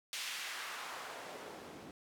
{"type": "noise with band-pass filter sweep", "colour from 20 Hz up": "white", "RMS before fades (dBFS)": -45, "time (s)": [0.13, 1.91], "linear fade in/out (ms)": 0, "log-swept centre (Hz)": [3200, 240], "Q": 1, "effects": []}